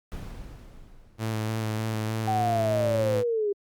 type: noise with exponential decay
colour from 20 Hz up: brown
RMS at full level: -33 dBFS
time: 0.12-1.96 s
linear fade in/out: 0 ms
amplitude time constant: 400 ms
type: tone with vibrato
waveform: sawtooth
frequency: 109.9 Hz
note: A2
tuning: 2 cents flat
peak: -23 dBFS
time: 1.18-3.24 s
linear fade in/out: 50 ms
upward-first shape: square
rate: 3.3 Hz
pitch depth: 17 cents each way
type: linear sweep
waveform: sine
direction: down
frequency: 772 to 396 Hz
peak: -23 dBFS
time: 2.27-3.53 s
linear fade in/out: 10 ms
effects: Opus 48 kbps